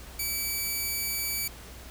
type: tone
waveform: 5% pulse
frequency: 2300 Hz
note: D7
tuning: 37 cents flat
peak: -19 dBFS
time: 0.19-1.48 s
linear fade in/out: 5 ms
effects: added 60 Hz sine -46 dBFS peak until 1.9 s + pink hiss -47 dBFS RMS until 1.9 s